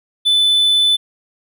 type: tone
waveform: triangle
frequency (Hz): 3504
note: A7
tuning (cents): -8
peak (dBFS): -9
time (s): 0.25-0.97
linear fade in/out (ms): 20
effects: none